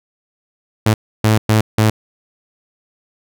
sawtooth tone bursts at uneven times, 108.7 Hz, A2, 21 cents flat, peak -6 dBFS, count 4, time 0.86-0.94 / 1.24-1.38 / 1.49-1.61 / 1.78-1.9 s, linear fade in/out 5 ms, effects none

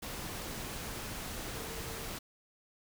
sine tone in noise, 453.1 Hz, A#4, 49 cents flat, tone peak -49 dBFS, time 1.55-2.08 s, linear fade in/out 10 ms, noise pink, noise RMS -41 dBFS, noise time 0.02-2.19 s, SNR -11 dB, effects none

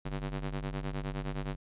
sawtooth ring-modulated tone, 97.7 Hz, G2, 5 cents flat, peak -27 dBFS, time 0.05-1.56 s, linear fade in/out 10 ms, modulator 53.7 Hz, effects resampled to 8000 Hz

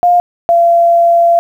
sine tone pair in turn, 706 / 683.1 Hz, F5 / F5, +19 / -38 cents, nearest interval minor second, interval 57 cents, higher first, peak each -5 dBFS, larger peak neither, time 0.03-0.2 / 0.49-1.39 s, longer second, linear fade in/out 0 ms, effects 7-bit

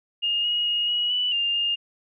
sine tone with pitch steps, 2837 / 2885 / 2869 / 2907 / 2966 / 2804 / 2822 Hz, F7 / F#7 / F7 / F#7 / F#7 / F7 / F7, +27 / -44 / +46 / -31 / +4 / +6 / +17 cents, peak -21 dBFS, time 0.22-1.76 s, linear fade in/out 20 ms, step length 220 ms, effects none

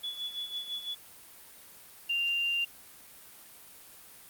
sine tone with tremolo, 3423 Hz, A7, 48 cents flat, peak -31 dBFS, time 0.03-0.95 s, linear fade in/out 10 ms, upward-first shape sine, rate 6 Hz, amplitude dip 70%
sine tone, 2786 Hz, F7, 5 cents flat, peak -27 dBFS, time 2.09-2.65 s, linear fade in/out 10 ms
effects white hiss -52 dBFS RMS until 4.29 s + Opus 32 kbps

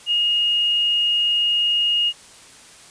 sine tone, 2859 Hz, F7, 40 cents sharp, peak -16 dBFS, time 0.06-2.13 s, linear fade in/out 50 ms, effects white hiss -45 dBFS RMS until 2.9 s + resampled to 22050 Hz

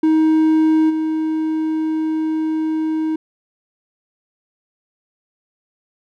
triangle tone with level steps, 315.3 Hz, D#4, 23 cents sharp, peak -9 / -15 dBFS, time 0.03-3.16 s, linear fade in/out 5 ms, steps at 0.89 s, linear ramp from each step 20 ms, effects none

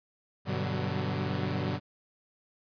sawtooth chord, G major seventh, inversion none, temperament equal with one note detuned, 98 / 123.47 / 146.83 / 187.47 Hz, G2 / B2 / D3 / F#3, 0 / 0 / 0 / +23 cents, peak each -31 dBFS, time 0.45-1.8 s, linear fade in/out 50 ms, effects resampled to 11025 Hz

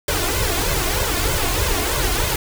pink noise with flanger, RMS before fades -20 dBFS, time 0.08-2.36 s, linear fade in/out 2 ms, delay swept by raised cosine 1.9 to 2.84 ms, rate 3.2 Hz, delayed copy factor +0.75, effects none

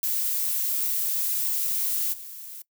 violet noise with level steps, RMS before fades -26 / -40 dBFS, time 0.03-2.62 s, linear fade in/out 2 ms, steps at 2.12 s, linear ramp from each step 20 ms, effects noise-tail reverb RT60 0.1 s tail -21 dB re dry

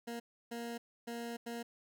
20% pulse tone bursts at uneven times, 234.7 Hz, A#3, 12 cents sharp, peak -35 dBFS, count 4, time 0.07-0.2 / 0.51-0.78 / 1.07-1.37 / 1.46-1.63 s, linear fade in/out 10 ms, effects none

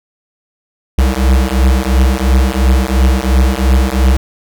square beating tone pair, 63.3 / 66.2 Hz, B1 / C2, +43 / +21 cents, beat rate 2.9 Hz, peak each -12 dBFS, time 0.98-4.17 s, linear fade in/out 5 ms, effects none

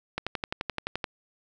click train, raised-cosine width 0.3 ms, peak -13 dBFS, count 11, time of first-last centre 0.18-1.042 s, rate 11.6 Hz, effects none

